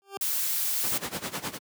20% pulse tone with exponential growth, 394.7 Hz, G4, 12 cents sharp, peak -25 dBFS, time 0.02-0.17 s, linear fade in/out 0 ms, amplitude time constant 31 ms
blue noise, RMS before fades -28 dBFS, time 0.21-0.98 s, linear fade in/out 5 ms
pink noise with tremolo, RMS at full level -30 dBFS, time 0.82-1.59 s, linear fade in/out 50 ms, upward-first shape sine, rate 9.7 Hz, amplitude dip 85%
effects high-pass 150 Hz 12 dB/octave

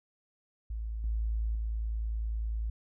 sine tone with level steps, 55 Hz, A1, in tune, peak -33 / -28 / -30 dBFS, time 0.7-2.7 s, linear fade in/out 5 ms, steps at 1.04 / 1.55 s, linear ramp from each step 2 ms, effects none

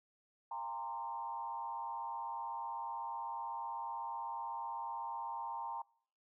sine tone with frequency modulation, 922 Hz, A#5, 19 cents flat, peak -39 dBFS, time 0.51-5.82 s, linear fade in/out 5 ms, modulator 116 Hz, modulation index 0.99, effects noise-tail reverb RT60 0.6 s tail -26 dB re dry

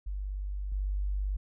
sine tone with level steps, 49 Hz, G1, in tune, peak -32 / -28 dBFS, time 0.06-1.37 s, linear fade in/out 10 ms, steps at 0.72 s, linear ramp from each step 2 ms, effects none

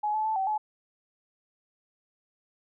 sine tone with pitch steps, 842 / 864 / 875 / 768 / 854 Hz, G#5 / A5 / A5 / G5 / G#5, +24 / -32 / -10 / -36 / +48 cents, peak -25 dBFS, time 0.03-0.58 s, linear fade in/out 10 ms, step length 110 ms, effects none

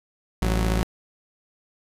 sawtooth tone pair together, 55 / 185 Hz, A1 / F#3, 0 / 0 cents, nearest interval octave + major sixth, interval 2100 cents, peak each -17 / -23 dBFS, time 0.42-0.83 s, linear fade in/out 0 ms, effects resampled to 32000 Hz

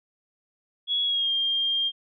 sine tone with pitch glide, 3353 to 3205 Hz, G#7 to G7, +16 to +38 cents, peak -22 dBFS, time 0.87-1.92 s, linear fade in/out 50 ms, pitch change -78 cents, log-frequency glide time 1.04-1.31 s, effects none

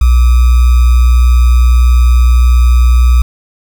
sine tone with sample-and-hold, 60.8 Hz, B1, 26 cents flat, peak -3 dBFS, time 0.01-3.22 s, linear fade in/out 5 ms, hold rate 1225 Hz, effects none

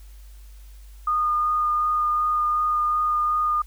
sine tone with vibrato, 1222 Hz, D#6, 32 cents flat, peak -19 dBFS, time 1.07-3.62 s, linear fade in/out 5 ms, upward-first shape sine, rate 2.7 Hz, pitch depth 10 cents each way, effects added 50 Hz sine -41 dBFS peak until 3.66 s + white hiss -57 dBFS RMS until 3.66 s

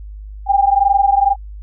sine tone pair together, 785.9 / 808 Hz, G5 / G#5, +4 / -48 cents, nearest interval unison, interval 48 cents, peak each -13 dBFS, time 0.46-1.36 s, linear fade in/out 50 ms, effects added 51 Hz sine -29 dBFS peak until 1.62 s

